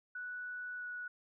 sine tone with pitch glide, 1478 to 1468.6 Hz, F#6 to F#6, -2 to -13 cents, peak -40 dBFS, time 0.15-1.08 s, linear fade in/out 5 ms, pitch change -11 cents, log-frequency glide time 0.77-0.84 s, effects none

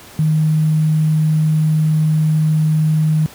sine tone with sample-and-hold, 155.56 Hz, D#3, in tune, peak -11 dBFS, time 0.19-3.26 s, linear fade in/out 0 ms, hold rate 11025 Hz, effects pink hiss -39 dBFS RMS until 3.34 s + high-pass 80 Hz 12 dB/octave

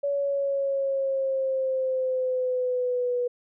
sine exponential sweep, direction down, 567 to 488.1 Hz, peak -23 dBFS, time 0.03-3.28 s, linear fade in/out 10 ms, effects none

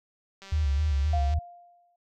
click train, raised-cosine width 0.2 ms, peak -29 dBFS, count 180, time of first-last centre 0.42-1.338 s, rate 195 Hz
sine tone with vibrato, 73.1 Hz, D2, 7 cents flat, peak -22 dBFS, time 0.52-1.39 s, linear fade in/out 5 ms, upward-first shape square, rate 3.8 Hz, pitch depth 82 cents each way
sine tone with exponential decay, 700 Hz, F5, 4 cents sharp, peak -27 dBFS, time 1.13-1.96 s, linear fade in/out 5 ms, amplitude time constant 180 ms
effects none

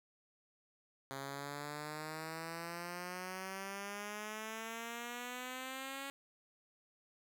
5% pulse exponential sweep, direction up, 135.4 to 277.2 Hz, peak -31 dBFS, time 1.11-6.1 s, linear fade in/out 0 ms, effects none

